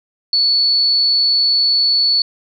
sine tone, 4435 Hz, C#8, in tune, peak -11 dBFS, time 0.33-2.22 s, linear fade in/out 2 ms, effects none

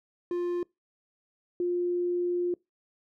triangle / sine tone pair in turn, 351.2 / 352.8 Hz, F4 / F4, +10 / +18 cents, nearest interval unison, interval 8 cents, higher second, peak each -25 / -25 dBFS, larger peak neither, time 0.31-0.63 / 1.6-2.54 s, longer second, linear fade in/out 2 ms, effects noise-tail reverb RT60 0.2 s tail -24 dB re dry

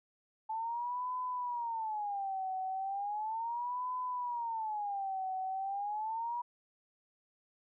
sine tone with vibrato, 871 Hz, A5, 18 cents flat, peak -34 dBFS, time 0.49-6.42 s, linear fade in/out 10 ms, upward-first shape sine, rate 0.36 Hz, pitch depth 250 cents each way, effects none

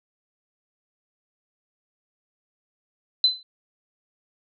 sine tone with exponential decay, 4037 Hz, B7, 37 cents sharp, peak -11 dBFS, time 3.24-3.43 s, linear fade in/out 2 ms, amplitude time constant 41 ms, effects none

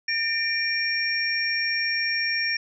sine tone cluster, 1817 / 2363 / 5540 Hz, A#6 / D7 / F8, -45 / +10 / -15 cents, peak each -27 dBFS, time 0.08-2.57 s, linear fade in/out 5 ms, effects none

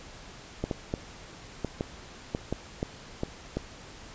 clicks, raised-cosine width 2 ms, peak -15 dBFS, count 10, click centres 0.64 / 0.712 / 0.939 / 1.647 / 1.809 / 2.349 / 2.526 / 2.829 / 3.234 / 3.57 s, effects pink hiss -47 dBFS RMS until 4.14 s + resampled to 16000 Hz

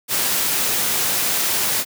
white noise, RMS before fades -20 dBFS, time 0.08-1.85 s, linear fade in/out 50 ms, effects high-pass 100 Hz 12 dB/octave

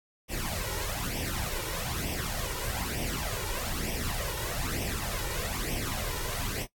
pink noise with flanger, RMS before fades -33 dBFS, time 0.28-6.67 s, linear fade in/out 50 ms, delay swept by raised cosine 0.35 to 2.15 ms, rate 1.1 Hz, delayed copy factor +0.7, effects noise-tail reverb RT60 0.1 s tail -17 dB re dry + AAC 64 kbps

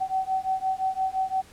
sine beating tone pair, 757 / 762.8 Hz, F#5 / G5, +39 / -47 cents, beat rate 5.8 Hz, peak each -27 dBFS, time 0-1.42 s, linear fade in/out 20 ms, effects pink hiss -52 dBFS RMS until 1.52 s + low-pass 11000 Hz 12 dB/octave

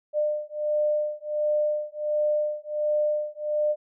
sine beating tone pair, 600 / 601.4 Hz, D5 / D5, +37 / +41 cents, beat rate 1.4 Hz, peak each -26 dBFS, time 0.13-3.76 s, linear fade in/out 50 ms, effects none

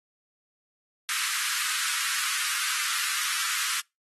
pink high-pass noise, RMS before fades -29 dBFS, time 1.09-3.8 s, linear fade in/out 0 ms, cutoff 1200 Hz, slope 48 dB/octave, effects noise-tail reverb RT60 0.2 s tail -25 dB re dry + AAC 32 kbps

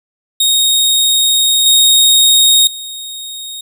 sawtooth tone with level steps, 3732 Hz, A#7, 1 cent sharp, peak -6 / -3 / -21 dBFS, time 0.4-3.61 s, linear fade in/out 5 ms, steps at 1.66 / 2.67 s, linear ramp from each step 2 ms, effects none

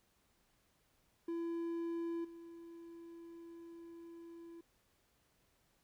triangle tone with level steps, 336.2 Hz, E4, 34 cents sharp, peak -35 / -48 dBFS, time 1.28-4.61 s, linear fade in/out 5 ms, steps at 2.24 s, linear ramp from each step 10 ms, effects pink hiss -75 dBFS RMS until 5.83 s

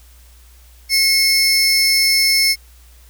40% pulse tone pair together, 2167 / 5305 Hz, C#7 / E8, -40 / +10 cents, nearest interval octave + minor third, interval 1550 cents, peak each -15 / -13 dBFS, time 0.89-2.56 s, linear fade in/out 50 ms, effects added 60 Hz sine -43 dBFS peak until 3.09 s + white hiss -51 dBFS RMS until 3.09 s

